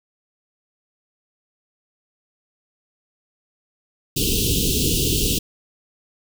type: band-stop noise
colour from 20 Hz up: pink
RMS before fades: -20 dBFS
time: 4.16-5.39 s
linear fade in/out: 10 ms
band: 470 to 2700 Hz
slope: 96 dB/octave
effects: none

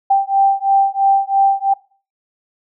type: beating tone pair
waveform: sine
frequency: 784 / 787 Hz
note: G5 / G5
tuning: 0 / +7 cents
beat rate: 3 Hz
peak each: -14 dBFS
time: 0.1-1.74 s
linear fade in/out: 10 ms
effects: noise-tail reverb RT60 0.4 s tail -21 dB re dry

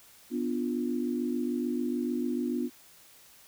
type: chord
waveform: sine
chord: B diminished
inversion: none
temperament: equal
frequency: 246.9 / 293.7 / 349.2 Hz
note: B3 / D4 / F4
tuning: 0 / 0 / 0 cents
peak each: -30 / -34 / -34 dBFS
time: 0.3-2.7 s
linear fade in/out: 50 ms
effects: white hiss -56 dBFS RMS until 3.47 s

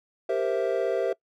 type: chord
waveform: triangle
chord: C dominant seventh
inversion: second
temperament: equal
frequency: 392 / 466.2 / 523.3 / 659.3 Hz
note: G4 / Bb4 / C5 / E5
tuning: 0 / 0 / 0 / 0 cents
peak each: -27 dBFS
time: 0.29-1.13 s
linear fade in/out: 5 ms
effects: noise-tail reverb RT60 0.1 s tail -22 dB re dry

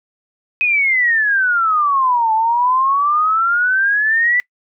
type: exponential two-way sweep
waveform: sine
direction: down then up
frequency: 2536 to 870 to 1989 Hz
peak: -12 dBFS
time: 0.61-4.4 s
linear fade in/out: 0 ms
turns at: 2.33 s
effects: noise-tail reverb RT60 0.1 s tail -23 dB re dry

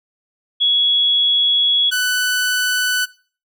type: tone pair in turn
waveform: sine / sawtooth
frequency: 3355 / 1494.5 Hz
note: G#7 / F#6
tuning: +17 / +17 cents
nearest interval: octave + major second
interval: 1400 cents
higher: first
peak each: -12 dBFS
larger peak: neither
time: 0.6-1.91 / 1.91-3.06 s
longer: first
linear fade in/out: 20 ms
effects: noise-tail reverb RT60 0.4 s tail -20 dB re dry

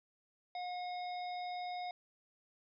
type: harmonic tone with a mistuned harmonic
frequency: 719 Hz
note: F#5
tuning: 50 cents flat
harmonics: 1 / 3 / 5 / 7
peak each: -39 / -50 / -52 / -56 dBFS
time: 0.55-1.91 s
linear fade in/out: 2 ms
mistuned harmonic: 5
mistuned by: +56 cents
effects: none

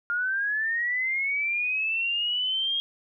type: linear sweep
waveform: sine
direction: up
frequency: 1404 to 3257 Hz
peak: -24 dBFS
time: 0.1-2.8 s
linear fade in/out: 0 ms
effects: none

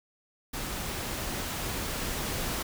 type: noise with level ramp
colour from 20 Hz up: pink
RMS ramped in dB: -35 to -32 dBFS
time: 0.53-2.63 s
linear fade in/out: 10 ms
effects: none

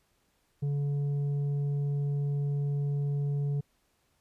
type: tone with tanh clipping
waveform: sine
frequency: 142.9 Hz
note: D3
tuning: 47 cents flat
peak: -28 dBFS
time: 0.62-3.61 s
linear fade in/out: 10 ms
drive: 5 dB
effects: pink hiss -72 dBFS RMS until 4.2 s + resampled to 32000 Hz

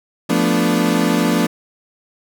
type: chord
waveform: 35% pulse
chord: B half-diminished seventh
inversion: second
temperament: equal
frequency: 174.61 / 220 / 246.9 / 293.7 Hz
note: F3 / A3 / B3 / D4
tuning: 0 / 0 / 0 / 0 cents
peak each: -18 dBFS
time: 0.29-1.47 s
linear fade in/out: 10 ms
effects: none

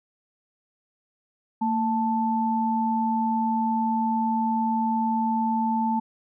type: tone pair together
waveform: sine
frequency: 227.2 / 880 Hz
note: A#3 / A5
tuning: -44 / 0 cents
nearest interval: octave + major seventh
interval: 2344 cents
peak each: -24 dBFS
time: 1.61-6 s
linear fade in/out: 10 ms
effects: none

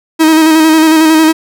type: tone with vibrato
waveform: 45% pulse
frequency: 317 Hz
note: D#4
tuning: 32 cents sharp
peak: -4 dBFS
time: 0.19-1.33 s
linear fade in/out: 20 ms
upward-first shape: square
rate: 11 Hz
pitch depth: 26 cents each way
effects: none

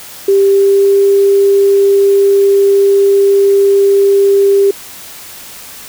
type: tone with pitch glide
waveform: sine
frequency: 393.8 to 396.8 Hz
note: G4 to G4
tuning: +8 to +21 cents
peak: -5 dBFS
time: 0.28-4.71 s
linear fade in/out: 5 ms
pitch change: +13 cents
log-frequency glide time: 0.42-1 s
effects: white hiss -31 dBFS RMS until 5.88 s

